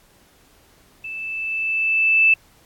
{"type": "tone with level ramp", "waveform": "sine", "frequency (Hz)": 2637, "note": "E7", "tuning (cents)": 0, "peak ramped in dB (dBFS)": [-29, -10], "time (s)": [1.04, 2.34], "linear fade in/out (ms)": 5, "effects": ["pink hiss -55 dBFS RMS until 2.65 s", "AAC 64 kbps"]}